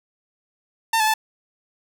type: tone with pitch steps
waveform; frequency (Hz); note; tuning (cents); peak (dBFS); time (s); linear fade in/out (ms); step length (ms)
sawtooth; 902 / 864 / 876; A5 / A5 / A5; +43 / -32 / -8; -13; 0.93-1.14; 5; 70
effects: none